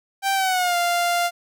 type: tone with pitch glide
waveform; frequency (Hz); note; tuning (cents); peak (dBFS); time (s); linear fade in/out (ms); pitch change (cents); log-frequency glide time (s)
sawtooth; 782 to 696.7; G5 to F5; -4 to -4; -15; 0.22-1.31; 50; -200; 0.34-0.76
effects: none